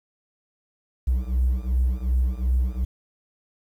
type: beating tone pair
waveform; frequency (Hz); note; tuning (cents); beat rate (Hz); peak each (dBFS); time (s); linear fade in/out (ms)
triangle; 61.74 / 64.44; B1 / C2; 0 / -26; 2.7; -19 / -21; 1.07-2.85; 10
effects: tanh soft clip ceiling -13 dBFS + 9-bit